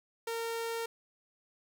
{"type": "tone", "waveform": "sawtooth", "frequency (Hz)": 459.3, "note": "A#4", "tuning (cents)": -26, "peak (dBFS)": -30, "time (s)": [0.27, 0.86], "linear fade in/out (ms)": 5, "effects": []}